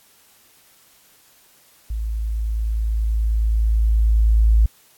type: tone with level ramp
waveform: sine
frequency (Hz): 54.7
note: A1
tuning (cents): -9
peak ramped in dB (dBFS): -22 to -10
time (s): 1.9-4.66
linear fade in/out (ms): 5
effects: white hiss -54 dBFS RMS until 4.97 s + AAC 64 kbps